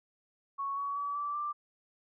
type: tone with pitch steps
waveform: sine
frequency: 1108.7 / 1126.1 / 1143.8 / 1161.8 / 1180.1 Hz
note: C#6 / C#6 / D6 / D6 / D6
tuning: 0 / +27 / -46 / -19 / +8 cents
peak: -32 dBFS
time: 0.58-1.53 s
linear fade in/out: 20 ms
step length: 190 ms
effects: none